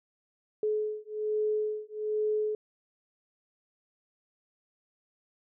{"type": "beating tone pair", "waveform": "sine", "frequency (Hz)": [426.3, 427.5], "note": ["G#4", "A4"], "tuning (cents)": [45, -50], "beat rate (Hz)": 1.2, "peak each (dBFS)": -31, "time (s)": [0.63, 2.55], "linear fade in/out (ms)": 2, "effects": []}